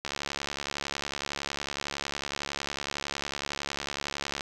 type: click train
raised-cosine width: 0.2 ms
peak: -14 dBFS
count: 310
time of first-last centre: 0.05-4.408 s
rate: 70.9 Hz
effects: none